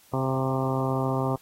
harmonic tone with a mistuned harmonic, 132 Hz, C3, 16 cents sharp, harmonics 1 / 2 / 3 / 4 / 5 / 6 / 7 / 8 / 9, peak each -27 / -30 / -32 / -33 / -34 / -35 / -35 / -36 / -37 dBFS, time 0.13-1.36 s, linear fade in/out 5 ms, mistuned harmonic 5, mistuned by +17 cents, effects white hiss -57 dBFS RMS until 1.41 s + AAC 48 kbps

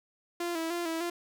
sawtooth tone with vibrato, 336 Hz, E4, 33 cents sharp, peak -27 dBFS, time 0.4-1.1 s, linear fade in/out 5 ms, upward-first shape square, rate 3.3 Hz, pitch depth 50 cents each way, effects none

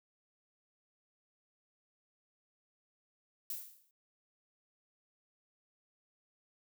violet noise with exponential decay, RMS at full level -37 dBFS, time 3.5-3.91 s, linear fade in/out 2 ms, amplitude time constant 88 ms, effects none

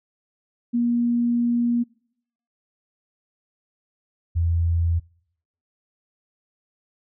sine tone pair in turn, 238.1 / 84.18 Hz, A#3 / E2, +37 / +37 cents, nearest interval octave + tritone, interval 1800 cents, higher first, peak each -18 dBFS, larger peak neither, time 0.73-1.84 / 4.35-5 s, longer first, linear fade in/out 20 ms, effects noise-tail reverb RT60 0.7 s tail -26 dB re dry

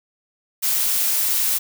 blue noise, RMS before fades -20 dBFS, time 0.62-1.59 s, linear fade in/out 20 ms, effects none

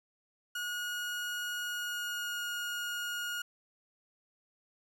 30% pulse tone with pitch glide, 1446 to 1433.5 Hz, F#6 to F6, -40 to +45 cents, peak -32 dBFS, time 0.55-3.42 s, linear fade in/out 5 ms, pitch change -15 cents, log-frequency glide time 1.6-2.43 s, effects none

